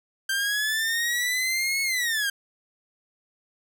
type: linear two-way sweep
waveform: sawtooth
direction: up then down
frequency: 1568 to 2199 to 1574 Hz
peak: -20 dBFS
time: 0.29-2.3 s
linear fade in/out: 5 ms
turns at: 1.82 s
effects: none